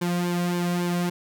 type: tone with flanger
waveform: sawtooth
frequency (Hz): 175.6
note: F3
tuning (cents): +10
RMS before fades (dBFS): -25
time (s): 0.01-1.1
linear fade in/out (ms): 10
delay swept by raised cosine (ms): 1.5 to 2.37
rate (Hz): 3.6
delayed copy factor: -0.7
effects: none